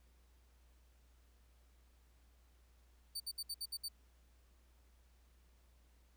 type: tone bursts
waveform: sawtooth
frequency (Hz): 4577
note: D8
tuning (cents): -45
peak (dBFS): -37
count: 7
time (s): 3.15-3.886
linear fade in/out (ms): 10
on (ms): 52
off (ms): 62
effects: added 60 Hz sine -65 dBFS peak until 6.16 s + pink hiss -75 dBFS RMS until 6.16 s